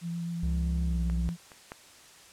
sine tone with vibrato, 170 Hz, F3, 46 cents flat, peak -31 dBFS, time 0.01-1.37 s, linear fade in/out 50 ms, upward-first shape sine, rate 7.7 Hz, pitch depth 13 cents each way
triangle tone with pitch glide, 67.7 to 62.08 Hz, C#2 to B1, -40 to +10 cents, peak -25 dBFS, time 0.43-1.29 s, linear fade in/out 0 ms, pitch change -150 cents, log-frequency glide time 0.87-1 s
clicks, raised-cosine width 0.5 ms, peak -28 / -32 / -23 dBFS, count 3, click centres 1.099 / 1.518 / 1.719 s
effects white hiss -53 dBFS RMS until 2.32 s + low-pass 9000 Hz 12 dB/octave

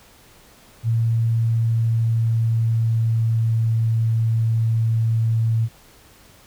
sine tone with pitch glide, 114.5 to 113.18 Hz, A#2 to A2, -31 to +49 cents, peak -16 dBFS, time 0.83-5.69 s, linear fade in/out 50 ms, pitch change -20 cents, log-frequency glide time 1.29-3.67 s, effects pink hiss -50 dBFS RMS until 6.46 s

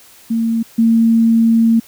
sine tone pair in turn, 227.8 / 227.8 Hz, A#3 / A#3, -40 / -40 cents, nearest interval unison, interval 0 cents, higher neither, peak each -13 / -8 dBFS, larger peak second, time 0.3-0.63 / 0.78-1.8 s, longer second, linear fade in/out 10 ms, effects white hiss -44 dBFS RMS until 1.87 s

